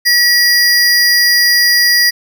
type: tone pair together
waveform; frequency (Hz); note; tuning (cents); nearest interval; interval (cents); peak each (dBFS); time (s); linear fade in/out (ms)
square; 1927 / 4856; B6 / D#8; -43 / -43; octave + major third; 1600; -11; 0.05-2.11; 20
effects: none